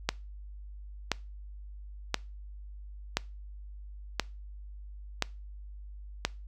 click train, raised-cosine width 0.2 ms, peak -8 dBFS, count 7, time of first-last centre 0.09-6.25 s, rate 0.974 Hz, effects noise-tail reverb RT60 0.3 s tail -23 dB re dry + added 50 Hz sine -42 dBFS peak until 6.47 s

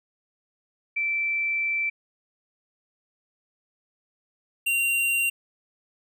sine / square tone pair in turn, 2333 / 2765 Hz, D7 / F7, -12 / -18 cents, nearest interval minor third, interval 294 cents, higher second, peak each -23 / -22 dBFS, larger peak second, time 0.96-1.9 / 4.66-5.3 s, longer first, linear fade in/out 10 ms, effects none

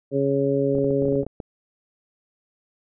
harmonic tone, 138.59 Hz, C#3, in tune, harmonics 1 / 2 / 3 / 4, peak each -27 / -24 / -22 / -25 dBFS, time 0.11-1.25 s, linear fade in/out 50 ms
clicks, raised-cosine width 2 ms, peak -19 dBFS, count 12, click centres 0.752 / 0.785 / 0.844 / 0.907 / 1.023 / 1.054 / 1.084 / 1.125 / 1.156 / 1.232 / 1.266 / 1.402 s
effects none

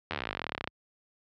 slowing click train, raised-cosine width 0.3 ms, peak -15 dBFS, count 28, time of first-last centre 0.11-0.675 s, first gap 12 ms, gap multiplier 1.04, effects high-pass 60 Hz 12 dB/octave + low-pass 4000 Hz 12 dB/octave

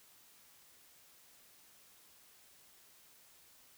silence, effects white hiss -63 dBFS RMS until 3.77 s

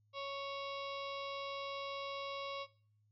harmonic tone, 554.4 Hz, C#5, in tune, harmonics 1 / 2 / 4 / 5 / 6 / 7 / 8 / 9 / 10, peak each -44 / -44 / -51 / -51 / -53 / -51 / -63 / -58 / -62 dBFS, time 0.13-2.67 s, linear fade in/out 50 ms, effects noise-tail reverb RT60 0.5 s tail -20 dB re dry + added 105 Hz sine -70 dBFS peak until 3.11 s

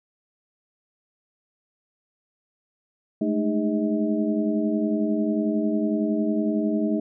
sine tone cluster, 205.3 / 216.3 / 306.7 / 404.9 / 636 Hz, G#3 / A3 / D#4 / G#4 / D#5, -20 / -29 / -25 / -44 / +38 cents, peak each -32 / -24 / -25 / -31 / -31 dBFS, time 3.21-7 s, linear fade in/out 5 ms, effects none

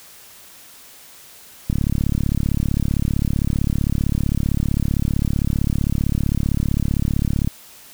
click train, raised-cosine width 5 ms, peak -7 dBFS, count 206, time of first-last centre 1.7-7.475 s, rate 35.5 Hz, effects white hiss -44 dBFS RMS until 7.93 s

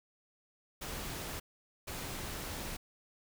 pink noise bursts at uneven times, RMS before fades -41 dBFS, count 2, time 0.81-1.4 / 1.87-2.77 s, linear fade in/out 10 ms, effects none

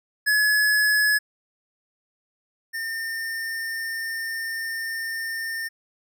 square tone pair in turn, 1699 / 1811.8 Hz, G#6 / A#6, +39 / -50 cents, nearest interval minor second, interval 111 cents, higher second, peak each -18 / -28 dBFS, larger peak first, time 0.26-1.19 / 2.73-5.69 s, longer second, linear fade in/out 20 ms, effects none

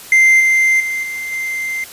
triangle tone with level steps, 2086 Hz, C7, 6 cents flat, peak -5 / -8 / -16 / -20 / -17 dBFS, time 0.12-1.84 s, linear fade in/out 2 ms, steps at 0.4 / 0.8 / 1.03 / 1.32 s, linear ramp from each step 2 ms, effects white hiss -35 dBFS RMS until 1.92 s + resampled to 32000 Hz

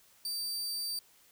sawtooth tone, 4649 Hz, D8, 18 cents flat, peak -31 dBFS, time 0.25-0.99 s, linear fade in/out 2 ms, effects white hiss -63 dBFS RMS until 1.31 s

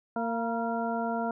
harmonic tone with a mistuned harmonic, 230 Hz, A#3, 23 cents flat, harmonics 1 / 2 / 3 / 4 / 6, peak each -32 / -36 / -32 / -36 / -38 dBFS, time 0.16-1.31 s, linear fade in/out 2 ms, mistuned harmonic 4, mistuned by +52 cents, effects none

